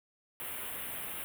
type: band-stop noise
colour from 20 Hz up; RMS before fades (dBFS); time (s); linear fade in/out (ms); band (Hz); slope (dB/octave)
white; -40; 0.4-1.24; 0; 3300 to 9300; 48
effects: none